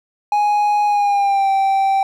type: tone with pitch glide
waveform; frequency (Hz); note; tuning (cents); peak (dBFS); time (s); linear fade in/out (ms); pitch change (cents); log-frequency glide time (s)
triangle; 830.6 to 779.5; G#5 to G5; 0 to -10; -11; 0.32-2.03; 2; -110; 0.86-1.5
effects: none